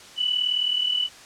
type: tone pair together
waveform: sine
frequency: 2940 / 2979 Hz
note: F#7 / F#7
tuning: -12 / +11 cents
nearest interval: unison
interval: 23 cents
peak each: -27 / -22 dBFS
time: 0.16-1.09 s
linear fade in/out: 50 ms
effects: white hiss -45 dBFS RMS until 1.25 s + low-pass 7000 Hz 12 dB/octave